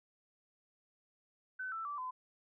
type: tone with pitch steps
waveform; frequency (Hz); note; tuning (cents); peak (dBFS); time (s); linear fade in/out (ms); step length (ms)
sine; 1516 / 1327.4 / 1162.3 / 1017.7; F#6 / E6 / D6 / C6; +42 / +12 / -18 / -48; -38; 1.59-2.11; 10; 130
effects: none

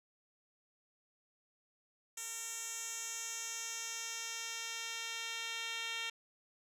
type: tone with band-pass filter sweep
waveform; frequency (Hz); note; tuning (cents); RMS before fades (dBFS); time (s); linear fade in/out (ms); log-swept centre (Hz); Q
10% pulse; 457.5; A#4; -32; -42; 2.17-6.1; 5; 8100 to 3700; 2.1
effects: none

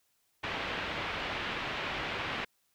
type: low-pass noise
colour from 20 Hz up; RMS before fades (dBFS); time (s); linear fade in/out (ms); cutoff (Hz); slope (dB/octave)
white; -36; 0.43-2.45; 10; 3000; 24
effects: white hiss -74 dBFS RMS until 2.74 s

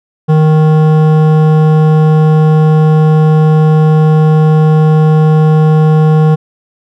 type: tone with hard clipping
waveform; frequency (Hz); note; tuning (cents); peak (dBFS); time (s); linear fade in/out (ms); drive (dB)
sine; 155.56; D#3; 0; -6; 0.28-6.36; 20; 13
effects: none

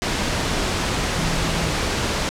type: tone in noise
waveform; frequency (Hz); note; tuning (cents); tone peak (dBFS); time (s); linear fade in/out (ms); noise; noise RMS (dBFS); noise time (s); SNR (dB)
sine; 164.81; E3; 0; -27; 1.16-1.73; 0; pink; -22; 0.02-2.29; -8
effects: low-pass 7000 Hz 12 dB/octave

